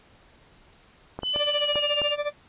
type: clicks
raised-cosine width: 1 ms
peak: -18 dBFS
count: 5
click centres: 1.19 / 1.233 / 1.361 / 1.757 / 2.017 s
type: tone with pitch glide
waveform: sine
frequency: 3010 to 2808 Hz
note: F#7 to F7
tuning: +29 to +9 cents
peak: -24 dBFS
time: 1.22-2.16 s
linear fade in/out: 50 ms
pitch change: -120 cents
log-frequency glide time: 1.42-1.97 s
type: tone with tremolo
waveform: 40% pulse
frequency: 587.3 Hz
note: D5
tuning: in tune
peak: -22 dBFS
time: 1.33-2.33 s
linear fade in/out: 50 ms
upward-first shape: sine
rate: 14 Hz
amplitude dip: 85%
effects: pink hiss -56 dBFS RMS until 2.48 s + resampled to 8000 Hz